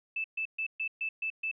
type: tone bursts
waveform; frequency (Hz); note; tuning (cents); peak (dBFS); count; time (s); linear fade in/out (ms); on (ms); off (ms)
sine; 2633; E7; -3; -30; 7; 0.16-1.514; 5; 82; 130
effects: none